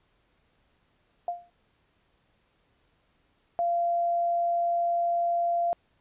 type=tone with exponential decay; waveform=sine; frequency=698.5 Hz; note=F5; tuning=in tune; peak=-24 dBFS; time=1.28-1.5 s; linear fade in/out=2 ms; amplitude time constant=47 ms
type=tone; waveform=sine; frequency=689 Hz; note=F5; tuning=24 cents flat; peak=-23 dBFS; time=3.59-5.73 s; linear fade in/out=0 ms
effects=pink hiss -69 dBFS RMS until 6 s + resampled to 8000 Hz

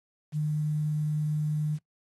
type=tone with quantisation; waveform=sine; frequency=151.6 Hz; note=D#3; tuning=45 cents flat; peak=-25 dBFS; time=0.32-1.79 s; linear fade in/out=50 ms; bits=9; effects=noise-tail reverb RT60 0.1 s tail -21 dB re dry + AAC 32 kbps

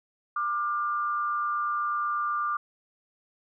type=tone pair together; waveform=sine; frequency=1189.8 / 1418 Hz; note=D6 / F6; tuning=+22 / +26 cents; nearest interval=minor third; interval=304 cents; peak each=-26 / -34 dBFS; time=0.36-2.57 s; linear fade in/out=5 ms; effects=none

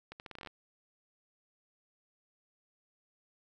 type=accelerating click train; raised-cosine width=0.3 ms; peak=-29 dBFS; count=11; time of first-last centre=0.12-0.473 s; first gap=79 ms; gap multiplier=0.8; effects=none

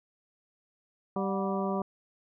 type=harmonic tone with a mistuned harmonic; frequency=195 Hz; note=G3; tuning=9 cents flat; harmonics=1 / 2 / 3 / 4 / 5 / 6; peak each=-31 / -34 / -36 / -37 / -38 / -39 dBFS; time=1.16-1.82 s; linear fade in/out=2 ms; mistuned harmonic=4; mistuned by=-97 cents; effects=none

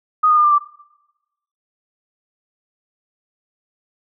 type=tone with pitch steps; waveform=sine; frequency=1244.5 / 1225.9 / 1207.7 / 1189.7 / 1171.9 Hz; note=D#6 / D#6 / D6 / D6 / D6; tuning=0 / -26 / +48 / +22 / -4 cents; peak=-10 dBFS; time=0.23-0.585 s; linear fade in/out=10 ms; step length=71 ms; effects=noise-tail reverb RT60 1.0 s tail -23 dB re dry

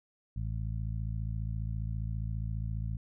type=harmonic tone; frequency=54.8 Hz; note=A1; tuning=6 cents flat; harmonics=1 / 2 / 3 / 4; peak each=-35 / -35 / -42 / -51 dBFS; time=0.36-2.97 s; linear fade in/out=5 ms; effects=none

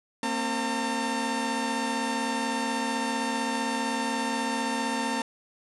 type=tone cluster; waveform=sawtooth; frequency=230.3 / 266.1 / 906 Hz; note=A#3 / C4 / A#5; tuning=-21 / +29 / -50 cents; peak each=-28 / -28 / -26 dBFS; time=0.23-5.22 s; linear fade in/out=2 ms; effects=resampled to 24000 Hz + 9-bit

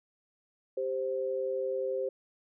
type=tone pair together; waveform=sine; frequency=392 / 523.3 Hz; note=G4 / C5; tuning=0 / 0 cents; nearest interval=perfect fourth; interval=500 cents; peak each=-34 / -31 dBFS; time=0.77-2.09 s; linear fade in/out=5 ms; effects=none

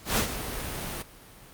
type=noise with ADSR envelope; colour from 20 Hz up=pink; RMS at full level=-23 dBFS; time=0.05-1.03 s; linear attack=120 ms; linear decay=100 ms; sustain=-11 dB; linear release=18 ms; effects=pink hiss -50 dBFS RMS until 1.53 s + Opus 48 kbps

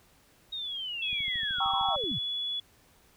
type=linear sweep; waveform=sine; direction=down; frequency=3777 to 82.41 Hz; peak=-33 dBFS; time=0.52-2.19 s; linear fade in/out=10 ms
type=tone with pitch glide; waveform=sine; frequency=3349 to 3404 Hz; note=G#7 to G#7; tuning=+14 to +42 cents; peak=-30 dBFS; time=1.02-2.6 s; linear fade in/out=5 ms; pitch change=+28 cents; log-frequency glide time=1.68-2.04 s
type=click train; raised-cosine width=5 ms; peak=-35 dBFS; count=14; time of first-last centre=1.13-2.115 s; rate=13.2 Hz
type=chord; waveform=sine; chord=G diminished seventh; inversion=none; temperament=equal; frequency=784 / 932.3 / 1108.7 / 1318.5 Hz; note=G5 / Bb5 / Db6 / Fb6; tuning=0 / 0 / 0 / 0 cents; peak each=-30 / -35 / -33 / -35 dBFS; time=1.6-1.96 s; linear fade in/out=5 ms
effects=pink hiss -62 dBFS RMS until 3.16 s

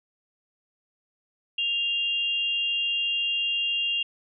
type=tone pair together; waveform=sine; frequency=2794 / 3247 Hz; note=F7 / G#7; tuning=0 / -40 cents; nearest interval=minor third; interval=260 cents; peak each=-24 / -32 dBFS; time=1.58-4.03 s; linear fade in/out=5 ms; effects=none

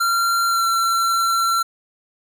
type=tone with pitch glide; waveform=square; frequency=1375 to 1355.3 Hz; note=F6 to E6; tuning=-27 to +48 cents; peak=-17 dBFS; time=0-1.63 s; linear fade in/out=10 ms; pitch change=-25 cents; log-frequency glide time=0.48-0.64 s; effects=none

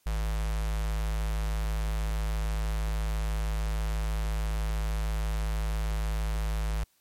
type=tone with notch filter; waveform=square; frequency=53.1 Hz; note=G#1; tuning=39 cents sharp; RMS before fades=-29 dBFS; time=0.06-6.84 s; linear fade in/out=5 ms; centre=300 Hz; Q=0.78; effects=white hiss -68 dBFS RMS until 7 s + MP3 64 kbps

